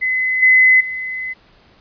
sine tone with level steps, 2030 Hz, B6, 47 cents sharp, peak -15 / -7 / -22 dBFS, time 0.01-1.34 s, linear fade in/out 20 ms, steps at 0.42 / 0.8 s, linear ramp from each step 10 ms, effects pink hiss -51 dBFS RMS until 1.8 s + resampled to 11025 Hz

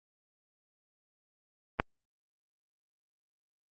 clicks, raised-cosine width 0.5 ms, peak -30 / -9 dBFS, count 2, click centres 1.79 / 1.799 s, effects Opus 32 kbps

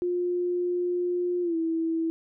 sine tone with pitch glide, 354.7 to 327.1 Hz, F4 to E4, +27 to -13 cents, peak -24 dBFS, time 0.02-2.1 s, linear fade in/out 0 ms, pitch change -140 cents, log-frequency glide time 1.42-1.56 s, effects none

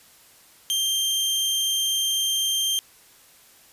sawtooth tone, 3166 Hz, G7, 17 cents sharp, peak -18 dBFS, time 0.7-2.79 s, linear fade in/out 0 ms, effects white hiss -53 dBFS RMS until 3.72 s + resampled to 32000 Hz

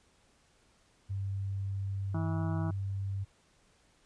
sine tone, 98 Hz, G2, in tune, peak -32 dBFS, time 1.09-3.25 s, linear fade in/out 20 ms
harmonic tone, 162.2 Hz, E3, 28 cents flat, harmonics 1 / 2 / 4 / 5 / 6 / 7 / 8 / 9, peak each -33 / -39 / -45 / -47 / -49 / -50 / -51 / -52 dBFS, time 2.14-2.71 s, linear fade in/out 5 ms
effects pink hiss -67 dBFS RMS until 4.05 s + resampled to 22050 Hz

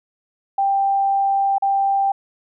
sine tone with dropouts, 788 Hz, G5, 9 cents sharp, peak -15 dBFS, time 0.58-2.12 s, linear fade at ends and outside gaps 5 ms, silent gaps 1.583-1.622 s, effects none

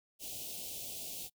white band-stop noise, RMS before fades -43 dBFS, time 0.19-1.3 s, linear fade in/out 50 ms, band 760 to 2600 Hz, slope 48 dB/octave, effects noise-tail reverb RT60 0.1 s tail -24 dB re dry

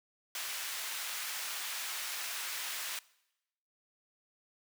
pink high-pass noise, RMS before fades -39 dBFS, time 0.35-2.99 s, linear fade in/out 2 ms, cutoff 1500 Hz, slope 12 dB/octave, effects noise-tail reverb RT60 0.9 s tail -22 dB re dry

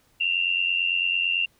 sine tone pair together, 2712 / 2801 Hz, E7 / F7, +49 / +4 cents, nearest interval minor second, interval 55 cents, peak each -24 dBFS, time 0.2-1.46 s, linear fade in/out 10 ms, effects pink hiss -63 dBFS RMS until 1.59 s

